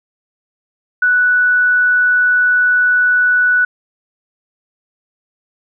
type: tone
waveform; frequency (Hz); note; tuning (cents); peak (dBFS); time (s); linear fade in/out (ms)
sine; 1480; F#6; 0; -9; 1.02-3.65; 5
effects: none